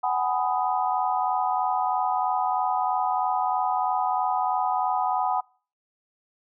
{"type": "chord", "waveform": "sine", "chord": "G# minor seventh", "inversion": "third", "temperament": "just", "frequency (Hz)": [747.5, 830.6, 996.7, 1245.9], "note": ["F#5", "G#5", "B5", "D#6"], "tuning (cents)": [17, 0, 16, 2], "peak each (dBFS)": [-25, -28, -28, -31], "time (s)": [0.03, 5.41], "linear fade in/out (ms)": 10, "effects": ["noise-tail reverb RT60 0.4 s tail -26 dB re dry"]}